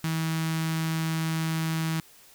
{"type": "tone with notch filter", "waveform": "sawtooth", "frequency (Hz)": 161.2, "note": "E3", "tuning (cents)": -38, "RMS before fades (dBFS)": -28, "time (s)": [0.04, 2], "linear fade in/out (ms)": 0, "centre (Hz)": 530, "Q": 0.67, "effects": ["white hiss -54 dBFS RMS until 2.34 s"]}